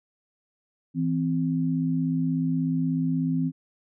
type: tone pair together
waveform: sine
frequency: 163.47 / 260 Hz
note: E3 / C4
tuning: -14 / -11 cents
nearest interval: minor sixth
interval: 803 cents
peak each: -25 dBFS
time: 0.94-3.52 s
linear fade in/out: 50 ms
effects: none